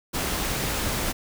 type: noise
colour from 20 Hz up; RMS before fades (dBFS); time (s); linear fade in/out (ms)
pink; -27; 0.13-1.13; 20
effects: none